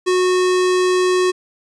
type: tone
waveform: square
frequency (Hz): 366.2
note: F#4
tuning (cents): -18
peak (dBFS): -14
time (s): 0.06-1.32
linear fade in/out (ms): 20
effects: resampled to 22050 Hz

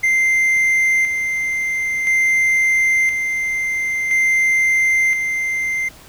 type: tone with tremolo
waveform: triangle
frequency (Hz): 2087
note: C7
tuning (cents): -5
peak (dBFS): -11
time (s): 0.03-5.89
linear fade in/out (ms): 10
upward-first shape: square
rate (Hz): 0.49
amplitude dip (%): 45
effects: pink hiss -43 dBFS RMS until 6.08 s

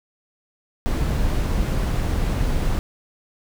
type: noise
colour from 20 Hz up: brown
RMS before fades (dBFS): -21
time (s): 0.86-2.79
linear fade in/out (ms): 0
effects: none

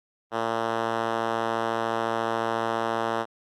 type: tone with band-pass filter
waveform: 5% pulse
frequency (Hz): 114.2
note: A#2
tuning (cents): -35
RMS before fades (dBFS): -27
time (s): 0.31-3.26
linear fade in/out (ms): 50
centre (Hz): 740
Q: 0.54
effects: Opus 24 kbps

